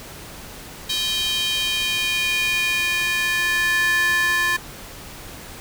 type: tone with high-pass filter sweep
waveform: square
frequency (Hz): 349.2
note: F4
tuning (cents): 0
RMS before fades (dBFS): -21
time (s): 0.89-4.57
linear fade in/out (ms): 10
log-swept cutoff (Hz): 3500 to 1500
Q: 3.9
effects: pink hiss -38 dBFS RMS until 5.6 s